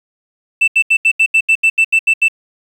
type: tone bursts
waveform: sine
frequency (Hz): 2659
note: E7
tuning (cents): +14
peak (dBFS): -5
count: 12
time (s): 0.61-2.284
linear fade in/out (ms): 10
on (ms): 68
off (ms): 78
effects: tanh soft clip ceiling -6 dBFS + 7-bit